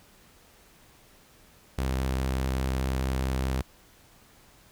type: tone with vibrato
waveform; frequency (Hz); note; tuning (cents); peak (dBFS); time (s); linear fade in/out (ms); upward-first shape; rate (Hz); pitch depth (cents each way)
sawtooth; 65.41; C2; 0; -22; 1.78-3.62; 5; triangle; 4.9; 12
effects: pink hiss -57 dBFS RMS until 4.71 s